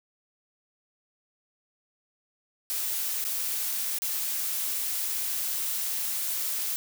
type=noise with dropouts; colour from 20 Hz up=blue; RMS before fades=-30 dBFS; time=2.7-6.76 s; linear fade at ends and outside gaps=0 ms; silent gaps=3.241-3.25 / 3.986-4.02 s; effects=none